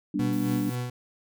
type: chord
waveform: sine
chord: G major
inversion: none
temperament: equal with one note detuned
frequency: 196 / 240.9 / 293.7 Hz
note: G3 / B3 / D4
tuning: 0 / -43 / 0 cents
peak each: -30 / -31 / -27 dBFS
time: 0.14-0.7 s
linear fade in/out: 5 ms
type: tone with tremolo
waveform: 40% pulse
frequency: 123.47 Hz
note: B2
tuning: in tune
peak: -27 dBFS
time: 0.19-0.9 s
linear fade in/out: 5 ms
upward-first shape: sine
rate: 3.8 Hz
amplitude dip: 50%
type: noise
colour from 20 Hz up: blue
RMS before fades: -45 dBFS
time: 0.32-0.76 s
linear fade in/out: 10 ms
effects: none